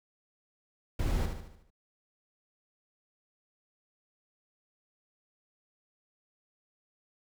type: noise with echo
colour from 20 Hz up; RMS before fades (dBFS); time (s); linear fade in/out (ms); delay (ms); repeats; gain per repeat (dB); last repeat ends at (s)
brown; -29; 0.99-1.26; 5; 74; 6; -6; 1.704
effects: none